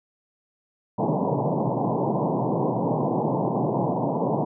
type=band-pass noise; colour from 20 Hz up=pink; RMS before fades=-24 dBFS; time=0.98-4.45 s; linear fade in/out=10 ms; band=120 to 1000 Hz; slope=96 dB/octave; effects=none